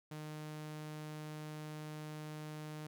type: tone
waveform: sawtooth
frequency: 153 Hz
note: D#3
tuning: 29 cents flat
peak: -40 dBFS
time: 0.11-2.87 s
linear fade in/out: 5 ms
effects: none